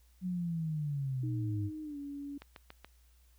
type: linear sweep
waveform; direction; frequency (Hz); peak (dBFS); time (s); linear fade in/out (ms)
sine; down; 185.7 to 98; -32; 0.21-1.71; 50
type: tone with pitch glide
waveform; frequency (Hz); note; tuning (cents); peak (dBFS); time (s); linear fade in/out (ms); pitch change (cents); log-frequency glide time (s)
sine; 309.6 to 283.9; D#4 to C#4; -9 to +41; -39; 1.23-2.38; 5; -150; 1.82-1.98
type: click train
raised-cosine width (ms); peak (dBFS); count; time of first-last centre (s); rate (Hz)
0.3; -31; 4; 2.42-2.846; 7.04
effects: added 60 Hz sine -61 dBFS peak until 3.38 s + white hiss -71 dBFS RMS until 3.38 s